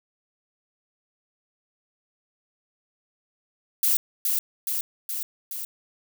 violet noise with echo, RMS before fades -21 dBFS, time 3.83-3.97 s, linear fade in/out 2 ms, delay 420 ms, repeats 4, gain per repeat -3 dB, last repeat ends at 5.65 s, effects none

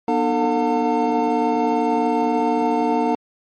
triangle tone cluster, 241.6 / 302 / 448.3 / 718 / 902 Hz, B3 / D4 / A4 / F5 / A5, -38 / +48 / +32 / +48 / +43 cents, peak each -21 dBFS, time 0.08-3.15 s, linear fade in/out 2 ms, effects MP3 32 kbps

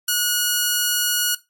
5% pulse tone, 1453 Hz, F#6, 32 cents flat, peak -6 dBFS, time 0.08-1.35 s, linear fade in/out 5 ms, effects noise-tail reverb RT60 0.2 s tail -17 dB re dry + MP3 64 kbps

